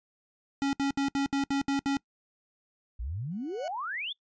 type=tone bursts; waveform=square; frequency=277.2 Hz; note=C#4; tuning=in tune; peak=-26 dBFS; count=8; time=0.62-1.969 s; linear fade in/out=0 ms; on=110 ms; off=67 ms
type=exponential sweep; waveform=sine; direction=up; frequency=51.91 to 3614 Hz; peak=-32 dBFS; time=2.99-4.13 s; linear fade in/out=10 ms
type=tone with exponential growth; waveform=40% pulse; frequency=740 Hz; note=F#5; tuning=in tune; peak=-33 dBFS; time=3.31-3.68 s; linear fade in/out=2 ms; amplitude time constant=79 ms
effects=noise-tail reverb RT60 0.1 s tail -23 dB re dry + resampled to 16000 Hz